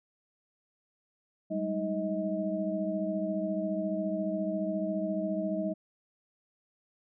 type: tone cluster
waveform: sine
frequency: 193.1 / 207.5 / 314.2 / 632 Hz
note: G3 / G#3 / D#4 / D#5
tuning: -26 / -1 / +17 / +27 cents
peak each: -34 / -37 / -35 / -33 dBFS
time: 1.5-5.74 s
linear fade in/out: 20 ms
effects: none